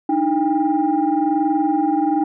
sine tone cluster, 297.7 / 318.8 / 800 Hz, D4 / D#4 / G5, +24 / +42 / +35 cents, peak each -19 dBFS, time 0.09-2.24 s, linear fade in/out 5 ms, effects tanh soft clip ceiling -8 dBFS

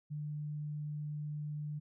sine tone, 149.3 Hz, D3, 29 cents sharp, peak -37 dBFS, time 0.1-1.8 s, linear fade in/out 20 ms, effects none

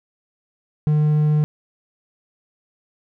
triangle tone, 151.2 Hz, D#3, 49 cents flat, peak -12 dBFS, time 0.87-1.44 s, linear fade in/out 0 ms, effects none

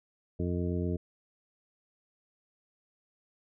harmonic tone, 88.2 Hz, F2, 18 cents sharp, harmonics 1 / 2 / 3 / 4 / 5 / 7, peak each -32 / -34 / -37 / -37 / -39 / -45 dBFS, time 0.39-0.97 s, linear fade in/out 10 ms, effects none

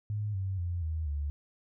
sine tone with pitch steps, 104.9 / 95.64 / 87.2 / 79.5 / 72.48 Hz, G#2 / G2 / F2 / D#2 / D2, +18 / -42 / -2 / +38 / -22 cents, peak -30 dBFS, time 0.1-1.3 s, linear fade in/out 0 ms, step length 240 ms, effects none

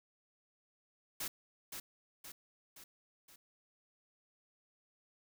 white noise with echo, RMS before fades -40 dBFS, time 1.2-1.28 s, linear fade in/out 5 ms, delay 520 ms, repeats 4, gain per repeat -5 dB, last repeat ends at 3.36 s, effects none

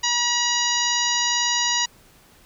harmonic tone, 962 Hz, B5, 46 cents flat, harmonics 1 / 2 / 3 / 4 / 5 / 6 / 7, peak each -27 / -27 / -27 / -27 / -27 / -27 / -27 dBFS, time 0.03-1.86 s, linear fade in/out 10 ms, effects pink hiss -53 dBFS RMS until 2.45 s

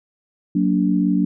sine chord, Gb augmented, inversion none, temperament just, 185 / 231.2 / 289.1 Hz, Gb3 / Bb3 / D4, 0 / -14 / -27 cents, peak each -18 / -22 / -19 dBFS, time 0.55-1.25 s, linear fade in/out 5 ms, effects none

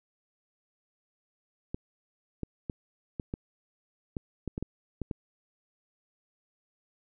clicks, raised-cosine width 3 ms, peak -20 dBFS, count 11, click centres 1.745 / 2.433 / 2.698 / 3.198 / 3.339 / 4.168 / 4.477 / 4.579 / 4.626 / 5.017 / 5.112 s, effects none

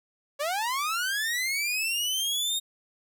sawtooth linear sweep, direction up, 550 to 3728 Hz, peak -23 dBFS, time 0.39-2.6 s, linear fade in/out 20 ms, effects none

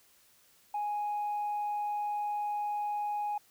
sine tone, 830.6 Hz, G#5, in tune, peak -29 dBFS, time 0.74-3.38 s, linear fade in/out 5 ms, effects tanh soft clip ceiling -28 dBFS + white hiss -64 dBFS RMS until 3.5 s

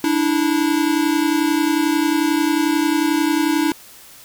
square tone pair together, 293.7 / 324.9 Hz, D4 / E4, 0 / -25 cents, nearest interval major second, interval 175 cents, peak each -19 dBFS, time 0.04-3.72 s, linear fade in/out 2 ms, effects white hiss -43 dBFS RMS until 4.24 s

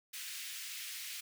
pink high-pass noise, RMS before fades -44 dBFS, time 0.13-1.21 s, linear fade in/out 10 ms, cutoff 2000 Hz, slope 24 dB/octave, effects none

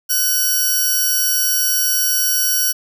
5% pulse tone pair together, 1496 / 5648 Hz, F#6 / F8, +19 / +19 cents, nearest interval octave + major seventh, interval 2300 cents, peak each -10 dBFS, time 0.09-2.73 s, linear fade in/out 20 ms, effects none

